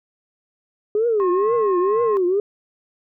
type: tone with vibrato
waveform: sine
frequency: 409.1 Hz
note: G#4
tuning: 26 cents flat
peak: -15 dBFS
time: 0.95-2.4 s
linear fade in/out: 2 ms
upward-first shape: triangle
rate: 2.1 Hz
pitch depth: 290 cents each way
type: tone with pitch glide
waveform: sine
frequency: 1075 to 1065.1 Hz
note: C6 to C6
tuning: +47 to +30 cents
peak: -22 dBFS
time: 1.2-2.17 s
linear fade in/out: 0 ms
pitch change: -17 cents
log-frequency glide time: 1.64-2.02 s
effects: tanh soft clip ceiling -10 dBFS